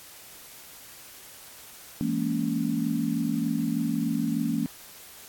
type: chord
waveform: sine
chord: A# half-diminished seventh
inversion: second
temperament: just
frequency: 167.82 / 209.8 / 233.1 / 279.7 Hz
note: E3 / G#3 / A#3 / C#4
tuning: +31 / +18 / 0 / +16 cents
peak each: -31 / -32 / -28 / -29 dBFS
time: 2.01-4.66 s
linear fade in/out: 0 ms
effects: white hiss -47 dBFS RMS until 5.28 s + AAC 64 kbps